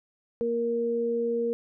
sine tone pair together, 234.1 / 468.2 Hz, A#3 / A#4, +8 / +8 cents, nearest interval octave, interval 1200 cents, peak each -32 / -25 dBFS, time 0.41-1.53 s, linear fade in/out 0 ms, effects none

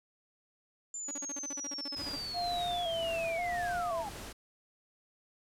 sine linear sweep, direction down, 7200 to 782 Hz, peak -37 dBFS, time 0.94-4.09 s, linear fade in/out 2 ms
sawtooth tone bursts, 283.7 Hz, C#4, 40 cents sharp, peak -37 dBFS, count 16, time 1.08-2.162 s, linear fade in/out 5 ms, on 32 ms, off 38 ms
pink noise with tremolo, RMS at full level -44 dBFS, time 1.96-4.33 s, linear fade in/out 10 ms, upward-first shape triangle, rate 1.9 Hz, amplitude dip 40%
sine tone with vibrato, 684 Hz, F5, 36 cents flat, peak -32 dBFS, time 2.33-4.05 s, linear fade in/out 50 ms, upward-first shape square, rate 0.95 Hz, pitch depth 51 cents each way
effects low-pass 12000 Hz 12 dB/octave

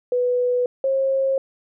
sine tone pair in turn, 493.9 / 537.4 Hz, B4 / C5, 0 / +46 cents, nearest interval minor second, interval 146 cents, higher second, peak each -17 dBFS, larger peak neither, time 0.12-0.66 / 0.84-1.38 s, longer neither, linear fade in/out 2 ms, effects none

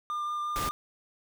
triangle tone with vibrato, 1200 Hz, D6, 37 cents sharp, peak -28 dBFS, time 0.1-0.71 s, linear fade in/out 0 ms, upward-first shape triangle, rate 5.6 Hz, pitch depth 11 cents each way
pink noise, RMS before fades -34 dBFS, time 0.56-0.69 s, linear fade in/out 0 ms
effects none

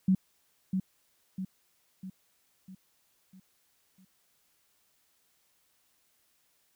sine tone with echo, 188.3 Hz, F#3, 31 cents sharp, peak -20 dBFS, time 0.08-0.15 s, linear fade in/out 5 ms, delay 650 ms, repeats 6, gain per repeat -6 dB, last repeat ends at 4.05 s, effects white hiss -71 dBFS RMS until 6.75 s

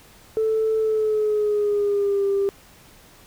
sine tone with pitch glide, 440 to 396.6 Hz, A4 to G4, 0 to +20 cents, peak -17 dBFS, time 0.37-2.49 s, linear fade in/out 0 ms, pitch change -180 cents, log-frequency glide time 0.78-2.26 s, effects tanh soft clip ceiling -14 dBFS + pink hiss -50 dBFS RMS until 3.26 s

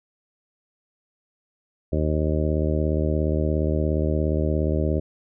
harmonic tone, 77.1 Hz, D#2, 15 cents flat, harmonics 1 / 2 / 3 / 4 / 5 / 6 / 7 / 8, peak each -23 / -27 / -30 / -29 / -29 / -36 / -31 / -32 dBFS, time 1.92-5 s, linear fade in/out 10 ms, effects none

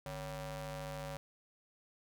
sawtooth ring-modulated tone, 204.7 Hz, G#3, 25 cents flat, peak -34 dBFS, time 0.06-1.17 s, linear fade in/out 0 ms, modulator 354 Hz, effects none

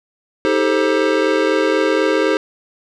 square chord, A half-diminished seventh, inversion second, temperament just, 316.8 / 396 / 440 / 528 Hz, Eb4 / G4 / A4 / C5, +31 / +18 / 0 / +16 cents, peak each -20 dBFS, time 0.45-2.37 s, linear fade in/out 0 ms, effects low-pass 4000 Hz 12 dB/octave

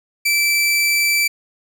sawtooth tone, 2327 Hz, D7, 17 cents flat, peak -11 dBFS, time 0.25-1.28 s, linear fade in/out 10 ms, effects none

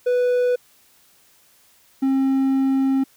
triangle tone pair in turn, 493.9 / 268.1 Hz, B4 / C4, 0 / +42 cents, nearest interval major seventh, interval 1058 cents, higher first, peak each -14 dBFS, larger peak neither, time 0.06-0.56 / 2.02-3.04 s, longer second, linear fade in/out 10 ms, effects white hiss -56 dBFS RMS until 3.16 s

